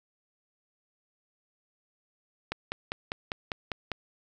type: click train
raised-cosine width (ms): 0.3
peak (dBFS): -15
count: 8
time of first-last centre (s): 2.52-3.917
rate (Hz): 5.01
effects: none